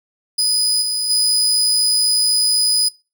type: tone with level steps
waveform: 30% pulse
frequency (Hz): 4978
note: D#8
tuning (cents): 0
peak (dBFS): -11 / -15 / -10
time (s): 0.38-2.89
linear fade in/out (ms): 10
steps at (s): 0.81 / 1.09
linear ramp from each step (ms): 20
effects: noise-tail reverb RT60 0.3 s tail -24 dB re dry